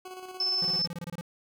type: tone with tremolo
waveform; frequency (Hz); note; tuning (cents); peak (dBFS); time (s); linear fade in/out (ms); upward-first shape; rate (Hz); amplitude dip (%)
20% pulse; 370; F#4; 0; -34; 0.05-0.79; 5; square; 17; 45
type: tone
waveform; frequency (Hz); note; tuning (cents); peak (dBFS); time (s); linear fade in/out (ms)
sine; 5274; E8; 0; -25; 0.4-0.86; 2
type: tone bursts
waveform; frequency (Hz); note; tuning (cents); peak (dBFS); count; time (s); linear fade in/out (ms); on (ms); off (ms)
square; 171.8; F3; -28; -35; 11; 0.62-1.211; 2; 31; 25
effects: none

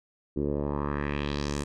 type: tone with low-pass filter sweep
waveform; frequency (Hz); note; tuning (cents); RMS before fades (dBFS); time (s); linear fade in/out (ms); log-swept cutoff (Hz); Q
10% pulse; 72.2; D2; -29; -30; 0.36-1.64; 10; 340 to 8800; 2.3
effects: none

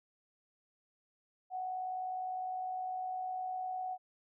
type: tone with amplitude modulation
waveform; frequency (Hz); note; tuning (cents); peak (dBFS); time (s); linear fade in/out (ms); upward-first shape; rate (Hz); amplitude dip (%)
sine; 742; F#5; +5; -34; 1.5-3.98; 50; sine; 59.8; 35
effects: none

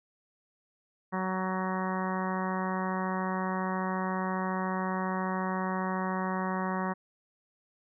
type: harmonic tone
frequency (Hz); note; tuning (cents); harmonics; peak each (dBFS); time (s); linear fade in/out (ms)
186.9; F#3; +18; 1 / 2 / 3 / 4 / 5 / 6 / 7 / 8 / 9 / 10; -32 / -39 / -40 / -39 / -37 / -37 / -45 / -44 / -46 / -42; 1.12-6.94; 20
effects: none

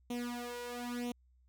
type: tone with flanger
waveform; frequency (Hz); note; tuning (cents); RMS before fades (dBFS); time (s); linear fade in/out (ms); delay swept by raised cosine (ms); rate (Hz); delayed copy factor
sawtooth; 242.2; B3; -34; -40; 0.1-1.12; 5; 0.31 to 2.01; 1; +0.9
effects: added 62 Hz sine -64 dBFS peak until 1.48 s

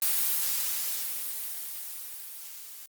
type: noise with level ramp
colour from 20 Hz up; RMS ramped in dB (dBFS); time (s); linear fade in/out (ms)
blue; -25 to -45; 0.02-2.86; 2
effects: Opus 32 kbps

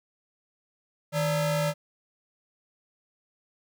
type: ring-modulated tone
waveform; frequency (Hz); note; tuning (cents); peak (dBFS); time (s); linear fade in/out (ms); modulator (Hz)
45% pulse; 370; F#4; 0; -21; 1.12-1.74; 50; 213
effects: none

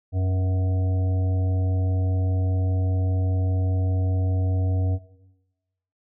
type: harmonic tone with a mistuned harmonic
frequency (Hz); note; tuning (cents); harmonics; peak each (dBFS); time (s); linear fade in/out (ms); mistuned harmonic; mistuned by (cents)
92.5; F#2; 0; 1 / 3 / 5 / 7 / 8; -20 / -34 / -39 / -39 / -44; 0.12-4.99; 50; 5; +48
effects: noise-tail reverb RT60 1.0 s tail -17 dB re dry

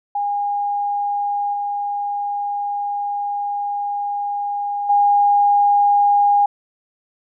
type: tone with level steps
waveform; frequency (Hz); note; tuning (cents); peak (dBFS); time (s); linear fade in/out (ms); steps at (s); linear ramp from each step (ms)
sine; 815; G#5; -33; -18 / -20 / -11; 0.15-6.46; 5; 1.53 / 4.89; 10
effects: none

